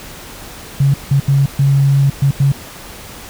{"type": "tone bursts at uneven times", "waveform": "sine", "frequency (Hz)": 138.59, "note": "C#3", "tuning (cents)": 0, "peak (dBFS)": -8, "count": 6, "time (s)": [[0.8, 0.94], [1.11, 1.2], [1.28, 1.46], [1.59, 2.1], [2.22, 2.31], [2.4, 2.52]], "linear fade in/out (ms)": 5, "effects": ["pink hiss -33 dBFS RMS until 3.29 s"]}